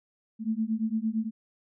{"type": "beating tone pair", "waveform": "sine", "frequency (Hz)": [216.8, 225.6], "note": ["A3", "A3"], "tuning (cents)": [-25, 44], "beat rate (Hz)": 8.8, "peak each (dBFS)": -29, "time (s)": [0.39, 1.31], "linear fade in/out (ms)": 50, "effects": []}